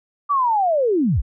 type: linear sweep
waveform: sine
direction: down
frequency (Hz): 1178 to 35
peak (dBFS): -15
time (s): 0.29-1.22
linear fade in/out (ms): 20
effects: none